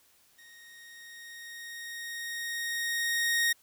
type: tone with level ramp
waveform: sawtooth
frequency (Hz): 1864.7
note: A#6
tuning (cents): 0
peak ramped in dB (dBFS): -49 to -20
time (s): 0.38-3.53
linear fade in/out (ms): 10
effects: white hiss -64 dBFS RMS until 3.62 s